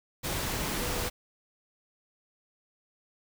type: tone in noise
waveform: sine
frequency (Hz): 490.8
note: B4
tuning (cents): -11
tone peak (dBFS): -39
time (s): 0.8-1.09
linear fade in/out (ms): 20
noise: pink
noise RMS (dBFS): -32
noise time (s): 0.23-1.1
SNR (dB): -10
effects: none